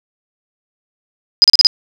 sine tone bursts, 4978 Hz, D#8, in tune, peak -3 dBFS, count 5, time 1.42-1.669 s, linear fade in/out 0 ms, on 21 ms, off 36 ms, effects none

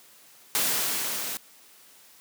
white noise with level ramp, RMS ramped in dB -24 to -33 dBFS, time 0.55-1.37 s, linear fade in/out 0 ms, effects white hiss -54 dBFS RMS until 2.2 s + high-pass 150 Hz 12 dB/octave

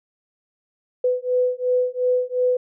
sine beating tone pair, 498.8 / 501.6 Hz, B4 / B4, +17 / +27 cents, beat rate 2.8 Hz, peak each -21 dBFS, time 1.04-2.57 s, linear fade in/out 5 ms, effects none

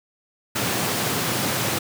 pink high-pass noise, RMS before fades -24 dBFS, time 0.55-1.79 s, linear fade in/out 10 ms, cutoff 100 Hz, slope 48 dB/octave, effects none

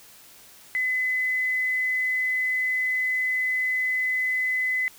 sine tone, 2020 Hz, B6, 39 cents sharp, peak -22 dBFS, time 0.75-4.88 s, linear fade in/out 0 ms, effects white hiss -50 dBFS RMS until 4.98 s

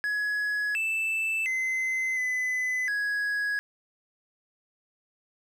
triangle tone with pitch steps, 1682 / 2643 / 2054 / 2011 / 1666 Hz, G#6 / E7 / C7 / B6 / G#6, +22 / +4 / -33 / +31 / +5 cents, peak -24 dBFS, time 0.04-3.59 s, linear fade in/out 0 ms, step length 710 ms, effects 10-bit

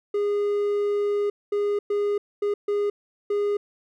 triangle tone bursts at uneven times, 410 Hz, G#4, 22 cents flat, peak -19 dBFS, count 6, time 0.14-1.3 / 1.52-1.79 / 1.9-2.18 / 2.42-2.54 / 2.68-2.9 / 3.3-3.57 s, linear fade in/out 5 ms, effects none

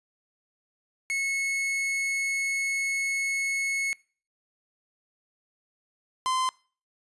45% pulse tone pair in turn, 2191 / 1034 Hz, C#7 / C6, -21 / -21 cents, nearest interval octave + minor second, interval 1300 cents, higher first, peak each -26 / -24 dBFS, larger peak second, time 1.1-3.93 / 6.26-6.49 s, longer first, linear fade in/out 0 ms, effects noise-tail reverb RT60 0.4 s tail -23 dB re dry + resampled to 24000 Hz

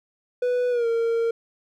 triangle tone with pitch glide, 493.9 to 460.8 Hz, B4 to A#4, 0 to -20 cents, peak -18 dBFS, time 0.42-1.31 s, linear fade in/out 5 ms, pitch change -120 cents, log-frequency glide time 0.7-0.87 s, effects none

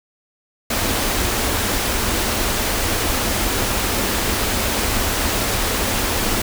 pink band-stop noise, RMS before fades -20 dBFS, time 0.7-6.42 s, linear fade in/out 5 ms, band 120 to 180 Hz, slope 96 dB/octave, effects none

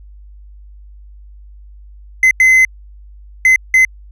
triangle tone bursts at uneven times, 2050 Hz, C7, 36 cents flat, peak -4 dBFS, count 4, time 2.23-2.31 / 2.4-2.65 / 3.45-3.56 / 3.74-3.85 s, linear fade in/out 2 ms, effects added 50 Hz sine -35 dBFS peak until 4.11 s

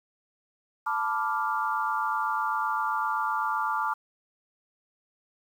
sine chord, B half-diminished seventh, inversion third, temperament equal, 880 / 987.8 / 1174.7 / 1396.9 Hz, A5 / B5 / D6 / F6, 0 / 0 / 0 / 0 cents, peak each -30 / -34 / -29 / -32 dBFS, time 0.86-3.94 s, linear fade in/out 10 ms, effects 9-bit

